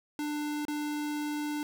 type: tone with dropouts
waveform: square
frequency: 297.1 Hz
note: D4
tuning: 20 cents sharp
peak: -32 dBFS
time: 0.19-1.63 s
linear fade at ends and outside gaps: 1 ms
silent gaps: 0.652-0.682 s
effects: none